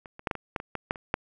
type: clicks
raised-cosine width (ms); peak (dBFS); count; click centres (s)
0.5; -27 / -28 / -12 / -13 / -20 / -14 / -21 / -16 / -10 / -27 / -9; 11; 0.058 / 0.194 / 0.272 / 0.312 / 0.353 / 0.562 / 0.601 / 0.753 / 0.909 / 0.958 / 1.141
effects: none